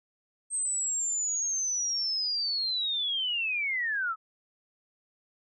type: linear sweep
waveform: sine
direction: down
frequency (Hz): 8372 to 1260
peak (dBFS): -27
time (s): 0.5-4.16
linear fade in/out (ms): 50
effects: none